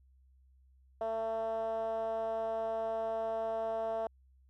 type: tone with band-pass filter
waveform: 10% pulse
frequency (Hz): 223.8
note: A3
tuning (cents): +30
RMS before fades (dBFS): -35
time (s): 1.01-4.07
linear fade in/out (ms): 2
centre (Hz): 620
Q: 5.5
effects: added 65 Hz sine -61 dBFS peak until 4.49 s